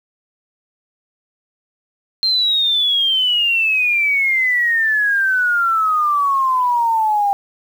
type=exponential sweep; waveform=sine; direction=down; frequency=4186 to 794 Hz; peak=-13 dBFS; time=2.23-7.33 s; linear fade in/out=0 ms; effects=7-bit